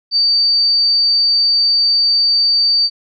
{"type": "tone", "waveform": "sine", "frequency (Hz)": 4612, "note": "D8", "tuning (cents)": -32, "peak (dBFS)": -10, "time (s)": [0.11, 2.9], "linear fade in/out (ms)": 50, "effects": []}